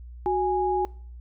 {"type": "tone pair together", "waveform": "sine", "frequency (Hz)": [369.1, 828], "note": ["F#4", "G#5"], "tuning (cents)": [-4, -5], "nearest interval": "octave + major second", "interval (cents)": 1399, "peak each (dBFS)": -24, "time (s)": [0.26, 0.85], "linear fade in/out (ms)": 0, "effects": ["noise-tail reverb RT60 0.5 s tail -23 dB re dry", "added 60 Hz sine -39 dBFS peak until 1.2 s"]}